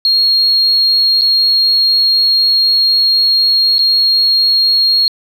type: tone with dropouts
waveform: sine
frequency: 4274 Hz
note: C8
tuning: 36 cents sharp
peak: -7 dBFS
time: 0.05-5.08 s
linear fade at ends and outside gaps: 1 ms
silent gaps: 1.212-1.218 / 3.783-3.791 s
effects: tanh soft clip ceiling -3 dBFS